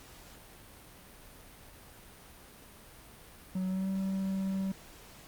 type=tone with pitch glide; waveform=triangle; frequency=186.3 to 192.2 Hz; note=F#3 to G3; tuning=+12 to -34 cents; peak=-28 dBFS; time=3.55-4.72 s; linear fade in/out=5 ms; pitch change=+54 cents; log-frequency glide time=3.67-3.88 s; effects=pink hiss -53 dBFS RMS until 5.27 s + Opus 48 kbps